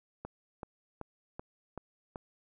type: click train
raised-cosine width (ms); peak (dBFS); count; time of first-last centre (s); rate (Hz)
1; -26; 6; 0.25-2.158; 2.62
effects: none